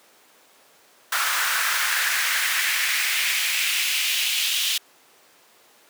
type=noise with high-pass filter sweep; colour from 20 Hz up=pink; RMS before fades=-23 dBFS; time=1.12-4.78 s; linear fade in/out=5 ms; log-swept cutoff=1300 to 3200 Hz; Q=2.5; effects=pink hiss -54 dBFS RMS until 5.89 s + high-pass 400 Hz 12 dB/octave